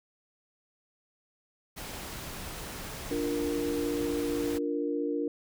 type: noise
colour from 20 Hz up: pink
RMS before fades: -40 dBFS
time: 1.76-4.59 s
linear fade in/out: 20 ms
type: chord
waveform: sine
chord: Bb major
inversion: first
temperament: equal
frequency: 293.7 / 349.2 / 466.2 Hz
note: D4 / F4 / Bb4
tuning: 0 / 0 / 0 cents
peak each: -31 / -35 / -32 dBFS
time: 3.11-5.28 s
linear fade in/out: 2 ms
effects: none